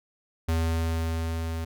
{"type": "tone with level ramp", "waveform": "square", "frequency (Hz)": 81.9, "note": "E2", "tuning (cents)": -11, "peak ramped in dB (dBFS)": [-23, -30], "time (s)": [0.48, 1.65], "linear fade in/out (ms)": 10, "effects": []}